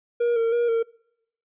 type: tone with vibrato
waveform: triangle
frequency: 466.2 Hz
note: A#4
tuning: in tune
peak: -17 dBFS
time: 0.2-0.83 s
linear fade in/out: 10 ms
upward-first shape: square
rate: 3.1 Hz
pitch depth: 32 cents each way
effects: noise-tail reverb RT60 0.8 s tail -26 dB re dry + resampled to 8000 Hz

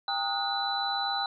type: tone cluster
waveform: sine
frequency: 797 / 904 / 1253 / 1457 / 3987 Hz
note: G5 / A5 / D#6 / F#6 / B7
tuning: +28 / +47 / +12 / -27 / +16 cents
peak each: -31 / -39 / -37 / -37 / -31 dBFS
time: 0.08-1.26 s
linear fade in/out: 2 ms
effects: none

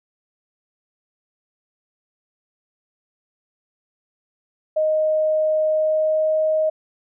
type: tone with pitch glide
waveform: sine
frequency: 622 to 626 Hz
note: D#5 to D#5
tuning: -1 to +10 cents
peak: -16 dBFS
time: 4.76-6.7 s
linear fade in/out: 10 ms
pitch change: +11 cents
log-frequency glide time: 5.68-6.42 s
effects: none

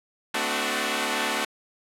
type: chord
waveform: 5% pulse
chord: D dominant seventh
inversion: second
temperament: equal with one note detuned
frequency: 220 / 255.9 / 293.7 / 370 Hz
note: A3 / C4 / D4 / F#4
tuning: 0 / -38 / 0 / 0 cents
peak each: -19 dBFS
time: 0.34-1.45 s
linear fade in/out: 5 ms
effects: low-pass 12000 Hz 12 dB/octave

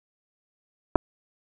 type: clicks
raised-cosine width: 1 ms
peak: -5 dBFS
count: 2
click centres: 0.956 / 0.959 s
effects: none

